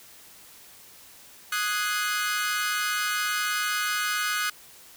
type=chord; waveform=sawtooth; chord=Ab dominant seventh; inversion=second; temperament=equal; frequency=1244.5 / 1480 / 1661.2 / 2093 Hz; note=Eb6 / Gb6 / Ab6 / C7; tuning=0 / 0 / 0 / 0 cents; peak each=-26 / -25 / -30 / -31 dBFS; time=1.52-4.5 s; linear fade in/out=5 ms; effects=white hiss -50 dBFS RMS until 4.96 s